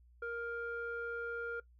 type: tone with low-pass filter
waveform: square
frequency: 468 Hz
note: A#4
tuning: 7 cents sharp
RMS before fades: -40 dBFS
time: 0.22-1.6 s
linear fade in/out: 5 ms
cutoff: 1300 Hz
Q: 4.6
effects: noise-tail reverb RT60 0.1 s tail -19 dB re dry + added 60 Hz sine -60 dBFS peak until 1.79 s